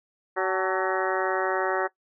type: harmonic tone with a mistuned harmonic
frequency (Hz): 188.6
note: F#3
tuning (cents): +33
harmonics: 2 / 3 / 4 / 5 / 6 / 7 / 8 / 9 / 10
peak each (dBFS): -28 / -30 / -31 / -32 / -33 / -33 / -34 / -35 / -35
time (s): 0.36-1.88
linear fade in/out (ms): 20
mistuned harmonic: 5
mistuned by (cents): -82
effects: noise-tail reverb RT60 0.1 s tail -18 dB re dry